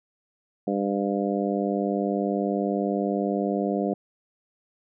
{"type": "harmonic tone", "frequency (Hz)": 100, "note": "G2", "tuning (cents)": 35, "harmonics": [2, 3, 4, 5, 6, 7], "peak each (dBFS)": [-27, -29, -30, -31, -32, -32], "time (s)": [0.67, 3.94], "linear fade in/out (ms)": 5, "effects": []}